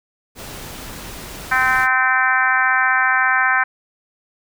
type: noise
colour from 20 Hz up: pink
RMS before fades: -33 dBFS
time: 0.35-1.88 s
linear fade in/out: 50 ms
type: harmonic tone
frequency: 258.2 Hz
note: C4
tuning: 23 cents flat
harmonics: 3 / 4 / 5 / 6 / 7 / 8 / 9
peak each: -23 / -22 / -22 / -17 / -20 / -27 / -27 dBFS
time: 1.51-3.64 s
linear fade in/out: 10 ms
effects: none